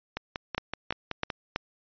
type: two click trains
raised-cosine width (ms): 0.3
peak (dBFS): -15 / -11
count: 7 / 4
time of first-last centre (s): 0.17-1.302 / 0.58-1.56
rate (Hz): 5.3 / 3.06
effects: resampled to 11025 Hz